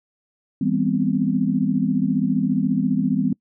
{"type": "chord", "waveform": "sine", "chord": "C major seventh", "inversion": "first", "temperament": "equal with one note detuned", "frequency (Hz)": [164.81, 200.8, 246.9, 261.6], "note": ["E3", "G3", "B3", "C4"], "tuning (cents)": [0, 42, 0, 0], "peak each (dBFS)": [-25, -22, -23, -23], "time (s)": [0.61, 3.33], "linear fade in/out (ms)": 5, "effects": ["noise-tail reverb RT60 0.1 s tail -24 dB re dry"]}